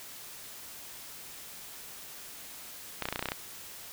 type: clicks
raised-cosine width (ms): 0.3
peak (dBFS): -15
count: 10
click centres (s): 3.023 / 3.055 / 3.087 / 3.126 / 3.159 / 3.193 / 3.226 / 3.257 / 3.287 / 3.319
effects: white hiss -46 dBFS RMS until 3.92 s